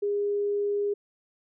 sine tone, 408.2 Hz, G#4, 30 cents flat, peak -24 dBFS, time 0.02-0.94 s, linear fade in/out 10 ms, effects none

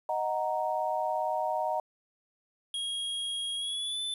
sine chord, D# minor, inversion none, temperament equal, 622.3 / 740 / 932.3 Hz, D#5 / F#5 / A#5, 0 / 0 / 0 cents, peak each -32 dBFS, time 0.09-1.8 s, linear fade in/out 2 ms
square tone with pitch glide, 3279 to 3514 Hz, G#7 to A7, -23 to -3 cents, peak -32 dBFS, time 2.74-4.14 s, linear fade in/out 2 ms, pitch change +120 cents, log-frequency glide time 3.55-4.01 s
effects resampled to 32000 Hz + 10-bit

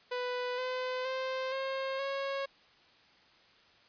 sawtooth tone with pitch steps, 495.9 / 508.7 / 521.8 / 535.2 / 549 Hz, B4 / C5 / C5 / C5 / C#5, +7 / -49 / -5 / +39 / -17 cents, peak -29 dBFS, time 0.11-2.46 s, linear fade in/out 10 ms, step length 470 ms, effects white hiss -62 dBFS RMS until 3.88 s + resampled to 11025 Hz

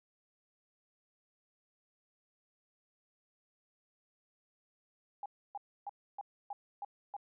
sine tone bursts, 811 Hz, G#5, 41 cents flat, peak -38 dBFS, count 7, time 5.23-7.166 s, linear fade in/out 2 ms, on 28 ms, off 290 ms, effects none

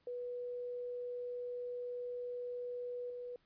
sine tone with level steps, 489.9 Hz, B4, 14 cents flat, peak -39 / -42 dBFS, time 0.07-3.36 s, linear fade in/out 2 ms, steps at 3.1 s, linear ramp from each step 2 ms, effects pink hiss -75 dBFS RMS until 3.45 s + resampled to 11025 Hz

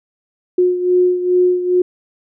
sine beating tone pair, 360.6 / 363 Hz, F#4 / F#4, -45 / -33 cents, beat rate 2.4 Hz, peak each -12 / -18 dBFS, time 0.58-1.82 s, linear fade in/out 5 ms, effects none

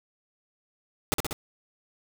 pink noise with echo, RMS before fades -24 dBFS, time 1.12-1.14 s, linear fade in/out 0 ms, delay 63 ms, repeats 3, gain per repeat -3 dB, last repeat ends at 1.329 s, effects none

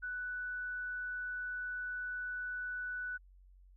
sine tone, 1486 Hz, F#6, 7 cents sharp, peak -37 dBFS, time 0.02-3.18 s, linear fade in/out 20 ms, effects added 46 Hz sine -57 dBFS peak until 3.76 s

